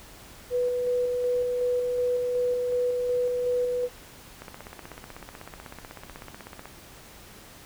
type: tone with tremolo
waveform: sine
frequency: 493.1 Hz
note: B4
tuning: 3 cents flat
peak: -22 dBFS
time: 0.5-3.89 s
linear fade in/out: 50 ms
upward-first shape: square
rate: 2.7 Hz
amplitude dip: 25%
type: click train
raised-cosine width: 0.5 ms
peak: -25 dBFS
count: 37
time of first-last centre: 4.42-6.656 s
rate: 16.1 Hz
effects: pink hiss -48 dBFS RMS until 7.65 s